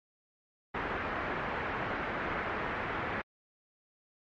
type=low-pass noise; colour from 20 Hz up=white; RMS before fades=-35 dBFS; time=0.74-3.22 s; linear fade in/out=10 ms; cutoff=1900 Hz; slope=24 dB/octave; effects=MP3 48 kbps